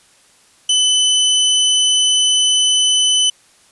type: tone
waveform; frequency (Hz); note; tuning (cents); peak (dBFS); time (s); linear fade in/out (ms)
sawtooth; 3015; F#7; +32; -8; 0.69-3.3; 5
effects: white hiss -51 dBFS RMS until 3.71 s + resampled to 24000 Hz